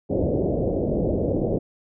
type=low-pass noise; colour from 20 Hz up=white; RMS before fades=-23 dBFS; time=0.09-1.59 s; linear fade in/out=20 ms; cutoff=590 Hz; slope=48 dB/octave; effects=none